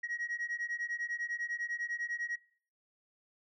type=beating tone pair; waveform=sine; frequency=1893 / 1903 Hz; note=A#6 / A#6; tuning=+26 / +35 cents; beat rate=10 Hz; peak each=-36 / -37 dBFS; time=0.03-2.36 s; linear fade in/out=10 ms; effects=noise-tail reverb RT60 0.5 s tail -22 dB re dry + tanh soft clip ceiling -31 dBFS